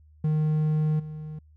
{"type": "tone with level steps", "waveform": "triangle", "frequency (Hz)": 154.1, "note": "D#3", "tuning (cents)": -16, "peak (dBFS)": [-19, -32], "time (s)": [0.24, 1.39], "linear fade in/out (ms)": 5, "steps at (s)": 0.99, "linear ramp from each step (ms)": 10, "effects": ["added 76 Hz sine -52 dBFS peak until 1.56 s"]}